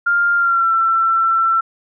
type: tone with pitch glide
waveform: sine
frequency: 1400 to 1343 Hz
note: F6 to E6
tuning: +4 to +32 cents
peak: -12 dBFS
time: 0.06-1.61 s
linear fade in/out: 10 ms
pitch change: -72 cents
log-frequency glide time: 0.36-0.72 s
effects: none